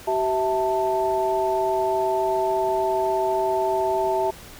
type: tone cluster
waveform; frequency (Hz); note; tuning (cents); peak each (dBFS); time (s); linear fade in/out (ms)
sine; 382.8 / 655 / 886; G4 / E5 / A5; -41 / -11 / +12; -24; 0.07-4.31; 10
effects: pink hiss -43 dBFS RMS until 4.59 s